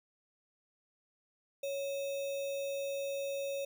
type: tone with sample-and-hold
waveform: sine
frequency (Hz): 555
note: C#5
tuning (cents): +2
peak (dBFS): -34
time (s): 1.63-3.65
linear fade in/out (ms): 5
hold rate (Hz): 3150
effects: none